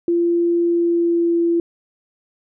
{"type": "tone with pitch glide", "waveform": "sine", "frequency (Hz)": [342.8, 339.1], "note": ["F4", "E4"], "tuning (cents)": [-32, 49], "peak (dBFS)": -14, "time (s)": [0.08, 1.6], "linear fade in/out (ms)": 2, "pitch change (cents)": -19, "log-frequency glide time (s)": [0.63, 1.39], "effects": []}